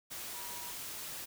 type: tone in noise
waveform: sine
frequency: 964 Hz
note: B5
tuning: 42 cents flat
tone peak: -49 dBFS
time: 0.33-0.72 s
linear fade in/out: 20 ms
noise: white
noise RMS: -43 dBFS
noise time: 0.1-1.26 s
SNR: -9 dB
effects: none